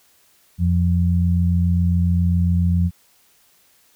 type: tone pair together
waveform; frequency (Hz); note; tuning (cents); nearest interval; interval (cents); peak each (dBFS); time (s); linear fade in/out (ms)
sine; 87.31 / 174.62; F2 / F3; 0 / 0; octave; 1200; -16 / -19; 0.58-2.91; 50
effects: white hiss -57 dBFS RMS until 3.95 s